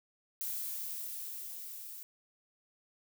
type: noise with level ramp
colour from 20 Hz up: violet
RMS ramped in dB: -37 to -47 dBFS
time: 0.41-2.03 s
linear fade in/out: 0 ms
effects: none